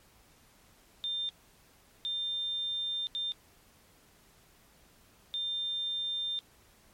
sine tone bursts at uneven times, 3600 Hz, A7, 39 cents sharp, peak -31 dBFS, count 4, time 1.04-1.29 / 2.05-3.07 / 3.15-3.32 / 5.34-6.39 s, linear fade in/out 0 ms, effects pink hiss -62 dBFS RMS until 6.93 s + MP3 64 kbps

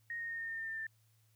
sine tone with pitch steps, 1864.7 / 1852.9 / 1841.2 / 1829.5 / 1817.9 / 1806.4 / 1794.9 / 1783.6 Hz, A#6 / A#6 / A#6 / A#6 / A#6 / A6 / A6 / A6, 0 / -11 / -22 / -33 / -44 / +45 / +34 / +23 cents, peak -38 dBFS, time 0.1-0.868 s, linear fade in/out 2 ms, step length 96 ms, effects added 110 Hz sine -68 dBFS peak until 1.35 s + white hiss -75 dBFS RMS until 1.35 s

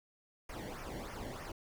brown noise with flanger, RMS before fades -44 dBFS, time 0.49-1.52 s, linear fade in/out 5 ms, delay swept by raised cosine 0.25 to 0.82 ms, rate 3.2 Hz, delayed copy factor -0.8, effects none

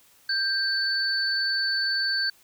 sine tone pair together, 1578 / 4489 Hz, G6 / C#8, +11 / +21 cents, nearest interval octave + tritone, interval 1810 cents, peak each -26 / -25 dBFS, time 0.29-2.3 s, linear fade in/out 5 ms, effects white hiss -58 dBFS RMS until 2.43 s

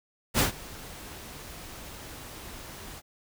pink noise with ADSR envelope, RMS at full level -21 dBFS, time 0.34-3.02 s, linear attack 54 ms, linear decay 120 ms, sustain -22 dB, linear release 42 ms, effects none

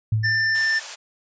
sine tone with exponential decay, 109 Hz, A2, 16 cents flat, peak -15 dBFS, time 0.12-0.68 s, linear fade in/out 5 ms, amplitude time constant 120 ms
square tone, 1783 Hz, A6, 22 cents sharp, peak -19 dBFS, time 0.23-0.8 s, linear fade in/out 20 ms
white high-pass noise, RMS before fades -33 dBFS, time 0.54-0.96 s, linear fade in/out 20 ms, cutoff 530 Hz, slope 24 dB/octave
effects resampled to 16000 Hz

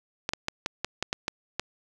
clicks, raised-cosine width 0.2 ms, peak -10 dBFS, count 9, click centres 0.291 / 0.335 / 0.484 / 0.661 / 0.846 / 1.026 / 1.129 / 1.281 / 1.596 s, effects none

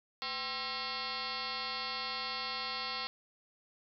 sine tone with frequency modulation, 2725 Hz, F7, 43 cents flat, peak -35 dBFS, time 0.22-3.07 s, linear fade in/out 0 ms, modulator 278 Hz, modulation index 7.3, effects none

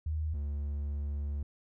sine / triangle tone pair in turn, 77.78 / 72.12 Hz, D#2 / D2, 0 / -31 cents, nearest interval minor second, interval 131 cents, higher first, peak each -30 / -30 dBFS, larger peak neither, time 0.06-0.34 / 0.34-1.43 s, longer second, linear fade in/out 5 ms, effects none

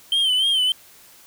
triangle tone with vibrato, 3111 Hz, G7, 14 cents flat, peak -15 dBFS, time 0.12-0.72 s, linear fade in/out 2 ms, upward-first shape sine, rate 3.4 Hz, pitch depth 74 cents each way, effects white hiss -49 dBFS RMS until 1.26 s

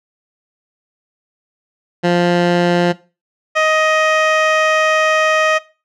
15% pulse tone pair in turn, 174.9 / 626.3 Hz, F3 / D#5, +3 / +11 cents, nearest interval octave + minor seventh, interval 2208 cents, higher second, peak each -5 dBFS, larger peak neither, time 2.03-2.93 / 3.55-5.59 s, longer second, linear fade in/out 20 ms, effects noise-tail reverb RT60 0.3 s tail -18 dB re dry + low-pass 4000 Hz 12 dB/octave

